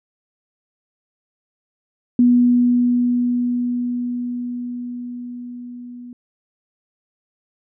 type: tone with level ramp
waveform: sine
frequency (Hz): 244.1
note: B3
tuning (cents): -20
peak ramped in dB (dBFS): -9 to -33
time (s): 2.19-6.13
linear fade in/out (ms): 2
effects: none